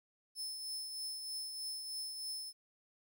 sawtooth tone with tremolo, 5250 Hz, E8, 8 cents flat, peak -36 dBFS, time 0.35-2.53 s, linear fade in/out 50 ms, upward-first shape triangle, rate 3.2 Hz, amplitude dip 45%, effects 13-bit

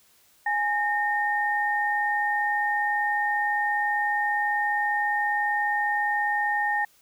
sine tone pair together, 830.6 / 1832.6 Hz, G#5 / A#6, 0 / -30 cents, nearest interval octave + major second, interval 1370 cents, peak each -25 dBFS, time 0.46-6.85 s, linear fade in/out 5 ms, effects white hiss -60 dBFS RMS until 7.01 s

